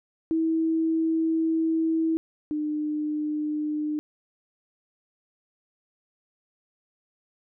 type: tone pair in turn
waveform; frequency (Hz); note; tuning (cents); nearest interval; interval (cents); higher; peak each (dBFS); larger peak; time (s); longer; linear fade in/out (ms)
sine; 323.6 / 301.9; E4 / D4; -32 / +48; minor second; 120; first; -21 / -25; first; 0.31-2.17 / 2.51-3.99; first; 0
effects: none